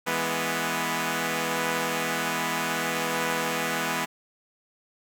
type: chord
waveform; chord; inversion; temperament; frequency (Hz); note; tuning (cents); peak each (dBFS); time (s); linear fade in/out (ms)
5% pulse; E major; none; equal; 164.81 / 207.7 / 246.9; E3 / G#3 / B3; 0 / 0 / 0; -19 / -21 / -17; 0.06-4.06; 20
effects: none